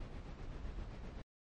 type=noise with tremolo; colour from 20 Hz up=brown; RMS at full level=-44 dBFS; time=0-1.22 s; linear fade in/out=5 ms; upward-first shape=sine; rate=7.7 Hz; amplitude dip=40%; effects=low-pass 5000 Hz 12 dB/octave + MP3 48 kbps